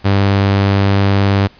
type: tone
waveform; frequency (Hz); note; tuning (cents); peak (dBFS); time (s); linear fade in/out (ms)
sawtooth; 99; G2; +18; -6; 0.04-1.48; 20
effects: pink hiss -45 dBFS RMS until 1.59 s + resampled to 11025 Hz